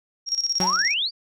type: tone with tremolo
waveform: sine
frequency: 5588 Hz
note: F8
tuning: in tune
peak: -19 dBFS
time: 0.26-0.95 s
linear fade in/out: 50 ms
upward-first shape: square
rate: 17 Hz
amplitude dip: 75%
type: exponential sweep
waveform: sine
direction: up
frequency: 740 to 4889 Hz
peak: -21 dBFS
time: 0.6-1.11 s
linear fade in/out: 50 ms
type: tone with exponential decay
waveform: sawtooth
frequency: 185 Hz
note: F#3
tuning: in tune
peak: -17 dBFS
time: 0.6-0.89 s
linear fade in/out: 0 ms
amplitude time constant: 63 ms
effects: none